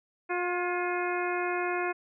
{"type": "harmonic tone with a mistuned harmonic", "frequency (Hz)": 356.1, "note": "F4", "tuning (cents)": 34, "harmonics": [1, 2, 3, 4, 5, 6, 7], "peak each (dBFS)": [-31, -34, -36, -37, -38, -39, -39], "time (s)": [0.29, 1.93], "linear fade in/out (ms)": 20, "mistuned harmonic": 5, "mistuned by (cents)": -51, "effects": []}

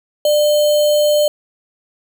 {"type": "tone with sample-and-hold", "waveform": "sine", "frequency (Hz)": 596, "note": "D5", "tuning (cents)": 25, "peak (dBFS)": -10, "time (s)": [0.25, 1.28], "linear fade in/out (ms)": 2, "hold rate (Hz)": 3675, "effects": []}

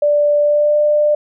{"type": "tone with pitch glide", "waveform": "sine", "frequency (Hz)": [587.3, 596.2], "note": ["D5", "D5"], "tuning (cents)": [0, 26], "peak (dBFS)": -10, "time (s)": [0.02, 1.15], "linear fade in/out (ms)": 5, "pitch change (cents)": 26, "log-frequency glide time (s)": [0.4, 0.78], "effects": []}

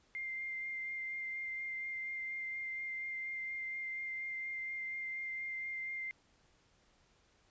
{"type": "tone with vibrato", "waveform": "sine", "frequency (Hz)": 2100, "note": "C7", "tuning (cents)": 6, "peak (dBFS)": -38, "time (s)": [0.15, 6.11], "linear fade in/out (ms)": 0, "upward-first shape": "sine", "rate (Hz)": 4.2, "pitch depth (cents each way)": 12, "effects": ["pink hiss -70 dBFS RMS until 7.5 s", "resampled to 16000 Hz"]}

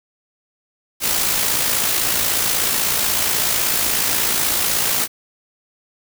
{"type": "noise with amplitude modulation", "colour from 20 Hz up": "white", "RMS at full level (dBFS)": -17, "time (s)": [1, 5.08], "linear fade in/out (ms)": 50, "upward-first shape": "sine", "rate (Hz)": 56.3, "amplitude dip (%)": 40, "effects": []}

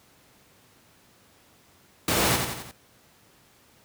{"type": "noise with echo", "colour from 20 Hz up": "pink", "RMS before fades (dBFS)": -23, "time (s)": [2.08, 2.36], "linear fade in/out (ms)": 2, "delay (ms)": 88, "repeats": 4, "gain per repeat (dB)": -5, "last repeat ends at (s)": 2.712, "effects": ["pink hiss -58 dBFS RMS until 3.84 s", "high-pass 80 Hz 12 dB/octave"]}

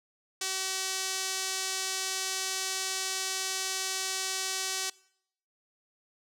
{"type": "tone with band-pass filter", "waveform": "sawtooth", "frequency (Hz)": 379.7, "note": "F#4", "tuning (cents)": 45, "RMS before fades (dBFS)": -33, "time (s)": [0.41, 4.9], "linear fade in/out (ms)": 5, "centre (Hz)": 6300, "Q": 1.2, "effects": ["noise-tail reverb RT60 0.7 s tail -23 dB re dry"]}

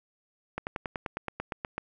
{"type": "slowing click train", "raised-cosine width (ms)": 0.5, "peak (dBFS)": -17, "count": 12, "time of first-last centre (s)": [0.58, 1.78], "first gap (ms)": 89, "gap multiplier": 1.04, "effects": []}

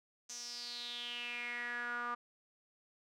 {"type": "tone with band-pass filter sweep", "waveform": "sawtooth", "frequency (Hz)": 240.8, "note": "B3", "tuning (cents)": -44, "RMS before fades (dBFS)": -42, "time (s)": [0.29, 2.15], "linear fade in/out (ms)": 10, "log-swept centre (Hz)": [6300, 1200], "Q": 6.6, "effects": []}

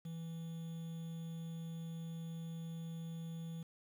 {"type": "tone with quantisation", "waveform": "triangle", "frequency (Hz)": 164.81, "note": "E3", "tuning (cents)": 0, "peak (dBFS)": -40, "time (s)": [0.05, 3.63], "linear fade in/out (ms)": 5, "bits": 10, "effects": []}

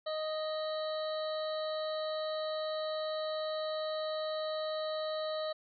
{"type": "harmonic tone with a mistuned harmonic", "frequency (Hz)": 622.3, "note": "D#5", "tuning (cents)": 0, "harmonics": [1, 2, 3, 5, 6, 7], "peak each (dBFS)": [-34, -43, -50, -52, -44, -50], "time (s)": [0.06, 5.53], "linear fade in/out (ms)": 10, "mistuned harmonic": 6, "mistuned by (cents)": 94, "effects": []}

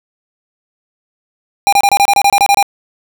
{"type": "tone bursts", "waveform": "square", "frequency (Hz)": 803, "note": "G5", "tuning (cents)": 41, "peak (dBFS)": -7, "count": 12, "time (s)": [1.67, 2.627], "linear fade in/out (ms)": 0, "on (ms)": 55, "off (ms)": 27, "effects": []}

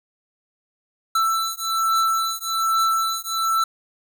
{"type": "beating tone pair", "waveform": "square", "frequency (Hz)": [1329, 1330.2], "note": ["E6", "E6"], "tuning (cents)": [14, 15], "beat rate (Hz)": 1.2, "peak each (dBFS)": -23, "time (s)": [1.15, 3.64], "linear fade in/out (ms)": 5, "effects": []}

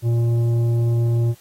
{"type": "tone with tanh clipping", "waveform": "sine", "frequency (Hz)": 117.3, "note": "A#2", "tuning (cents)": 11, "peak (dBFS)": -17, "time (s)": [0.02, 1.35], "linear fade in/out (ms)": 50, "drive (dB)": 9, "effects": ["white hiss -52 dBFS RMS until 1.4 s", "AAC 48 kbps"]}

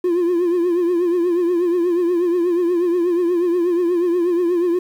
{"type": "tone with vibrato", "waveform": "triangle", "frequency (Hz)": 349.2, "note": "F4", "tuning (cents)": 0, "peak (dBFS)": -12, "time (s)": [0.04, 4.79], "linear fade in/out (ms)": 5, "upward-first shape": "triangle", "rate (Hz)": 8.3, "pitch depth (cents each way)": 86, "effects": ["tanh soft clip ceiling -9 dBFS", "8-bit"]}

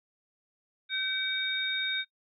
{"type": "tone cluster", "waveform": "sine", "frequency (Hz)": [1537, 2284, 3705], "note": ["G6", "D7", "A#7"], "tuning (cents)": [-35, -49, -11], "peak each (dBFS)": [-34, -35, -30], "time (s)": [0.89, 2.05], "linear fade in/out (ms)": 50, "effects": ["noise-tail reverb RT60 0.1 s tail -23 dB re dry"]}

